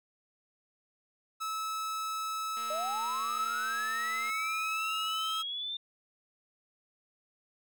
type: tone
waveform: 45% pulse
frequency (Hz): 1300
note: E6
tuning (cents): -24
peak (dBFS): -33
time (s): 1.4-5.43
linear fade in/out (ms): 20
type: click train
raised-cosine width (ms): 0.3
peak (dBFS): -34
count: 402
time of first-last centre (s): 2.57-4.298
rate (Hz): 232
type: linear sweep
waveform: sine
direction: up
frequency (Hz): 593 to 3613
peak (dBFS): -34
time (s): 2.7-5.77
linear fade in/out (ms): 5
effects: none